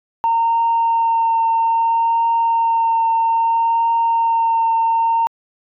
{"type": "tone with vibrato", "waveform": "sine", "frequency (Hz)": 916, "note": "A#5", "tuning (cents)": -31, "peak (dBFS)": -12, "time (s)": [0.24, 5.27], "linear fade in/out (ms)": 0, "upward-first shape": "triangle", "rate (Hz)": 0.61, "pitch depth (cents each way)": 13, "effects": ["tanh soft clip ceiling -9 dBFS"]}